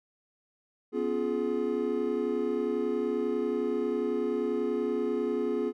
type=chord; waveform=triangle; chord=C# dominant seventh; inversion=third; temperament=equal with one note detuned; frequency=246.9 / 277.2 / 349.2 / 421.1 Hz; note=B3 / C#4 / E#4 / G#4; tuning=0 / 0 / 0 / +24 cents; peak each=-31 / -34 / -31 / -28 dBFS; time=0.92-5.73 s; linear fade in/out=50 ms; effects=none